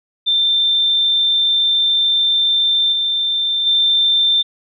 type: tone with level steps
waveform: sine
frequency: 3573 Hz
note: A7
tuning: 26 cents sharp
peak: -12 / -15 / -11 dBFS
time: 0.26-4.43 s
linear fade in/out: 20 ms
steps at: 2.92 / 3.66 s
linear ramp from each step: 10 ms
effects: none